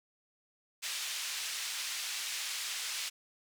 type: band-pass noise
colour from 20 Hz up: pink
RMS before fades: -38 dBFS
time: 0.82-3.1 s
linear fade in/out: 20 ms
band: 2500 to 8700 Hz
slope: 12 dB/octave
effects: none